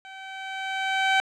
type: tone with level ramp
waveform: 15% pulse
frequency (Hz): 769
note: G5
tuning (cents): -33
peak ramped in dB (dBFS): -34 to -11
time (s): 0.05-1.2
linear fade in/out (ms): 0
effects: low-pass 4000 Hz 12 dB/octave